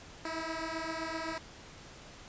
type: beating tone pair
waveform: 10% pulse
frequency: 320 / 327.7 Hz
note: D#4 / E4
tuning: +49 / -10 cents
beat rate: 7.7 Hz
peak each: -30 dBFS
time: 0.25-1.38 s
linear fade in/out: 2 ms
effects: pink hiss -51 dBFS RMS until 2.28 s + resampled to 16000 Hz